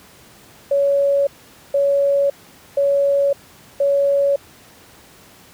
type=tone bursts; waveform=sine; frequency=561 Hz; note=C#5; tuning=21 cents sharp; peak=-13 dBFS; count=4; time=0.71-4.36 s; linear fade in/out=5 ms; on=560 ms; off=470 ms; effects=pink hiss -46 dBFS RMS until 5.53 s + high-pass 80 Hz 12 dB/octave